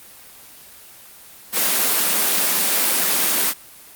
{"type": "high-pass noise", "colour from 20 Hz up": "white", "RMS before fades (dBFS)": -18, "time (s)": [1.52, 3.54], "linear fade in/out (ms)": 50, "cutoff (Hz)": 170, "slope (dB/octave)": 96, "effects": ["white hiss -43 dBFS RMS until 3.95 s", "Opus 24 kbps"]}